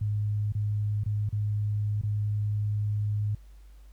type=tone with dropouts; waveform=sine; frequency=104.4 Hz; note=G#2; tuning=10 cents sharp; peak=-25 dBFS; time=0.01-3.35 s; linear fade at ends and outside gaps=5 ms; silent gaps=0.523-0.55 / 1.037-1.06 / 1.291-1.326 / 2.015-2.034 s; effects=added 50 Hz sine -47 dBFS peak until 3.92 s + pink hiss -66 dBFS RMS until 3.92 s